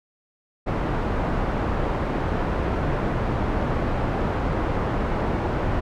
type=low-pass noise; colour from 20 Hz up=pink; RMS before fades=-24 dBFS; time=0.66-5.81 s; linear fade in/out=20 ms; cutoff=1200 Hz; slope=12 dB/octave; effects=none